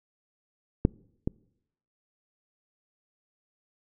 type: clicks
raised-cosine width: 3 ms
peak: -6 / -14 dBFS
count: 2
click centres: 0.851 / 1.275 s
effects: noise-tail reverb RT60 0.8 s tail -26 dB re dry